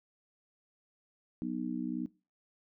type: harmonic tone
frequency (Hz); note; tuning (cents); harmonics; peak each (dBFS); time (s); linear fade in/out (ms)
61.74; B1; 0; 3 / 4 / 5; -39 / -36 / -38; 1.42-2.06; 0
effects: noise-tail reverb RT60 0.3 s tail -20 dB re dry